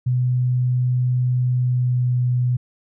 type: tone with pitch glide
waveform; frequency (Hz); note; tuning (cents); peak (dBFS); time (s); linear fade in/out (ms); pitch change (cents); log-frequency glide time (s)
sine; 125.3 to 124.15; B2 to B2; +25 to +9; -16; 0.06-2.57; 10; -16; 1.55-2.17
effects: none